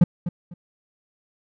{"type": "tone with echo", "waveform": "triangle", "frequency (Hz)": 174.1, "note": "F3", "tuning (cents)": -5, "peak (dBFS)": -7, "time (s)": [0.01, 0.04], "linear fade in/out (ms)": 5, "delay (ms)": 250, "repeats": 2, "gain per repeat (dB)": -13, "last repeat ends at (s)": 0.54, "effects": []}